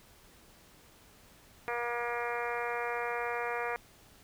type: harmonic tone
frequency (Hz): 238.5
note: A#3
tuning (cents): +40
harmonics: 2 / 3 / 4 / 5 / 6 / 7 / 8 / 9 / 10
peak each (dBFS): -37 / -39 / -40 / -41 / -42 / -42 / -43 / -44 / -44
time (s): 1.68-3.76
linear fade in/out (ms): 0
effects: pink hiss -59 dBFS RMS until 4.23 s